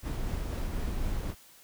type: noise with tremolo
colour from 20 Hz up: brown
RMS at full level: -31 dBFS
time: 0.02-1.35 s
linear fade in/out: 50 ms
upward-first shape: triangle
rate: 4 Hz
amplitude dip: 25%
effects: white hiss -56 dBFS RMS until 1.63 s